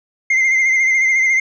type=tone with vibrato; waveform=triangle; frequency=2093 Hz; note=C7; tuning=in tune; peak=-10 dBFS; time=0.3-1.4 s; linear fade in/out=5 ms; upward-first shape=sine; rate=14 Hz; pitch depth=40 cents each way; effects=resampled to 16000 Hz